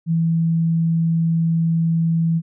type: tone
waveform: sine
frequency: 164.81 Hz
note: E3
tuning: in tune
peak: -15 dBFS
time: 0.06-2.42 s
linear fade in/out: 50 ms
effects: none